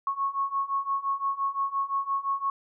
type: beating tone pair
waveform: sine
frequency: 1097 / 1102.8 Hz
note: C#6 / C#6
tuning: -18 / -9 cents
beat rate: 5.8 Hz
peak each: -30 / -28 dBFS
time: 0.07-2.5 s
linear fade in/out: 2 ms
effects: none